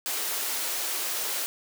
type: high-pass noise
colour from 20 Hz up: white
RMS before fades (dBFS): -30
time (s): 0.06-1.46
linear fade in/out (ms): 0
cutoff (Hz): 320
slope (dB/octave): 24
effects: none